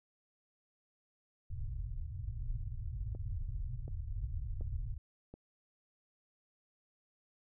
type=low-pass noise; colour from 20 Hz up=pink; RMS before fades=-39 dBFS; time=1.5-4.98 s; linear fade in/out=10 ms; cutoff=130 Hz; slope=96 dB/octave
type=click train; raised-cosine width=2 ms; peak=-36 dBFS; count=4; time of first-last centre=3.15-5.34 s; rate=1.37 Hz
effects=none